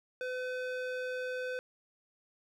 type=tone with band-pass filter; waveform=square; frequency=506 Hz; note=B4; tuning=42 cents sharp; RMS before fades=-37 dBFS; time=0.21-1.59 s; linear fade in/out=0 ms; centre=1200 Hz; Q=0.86; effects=none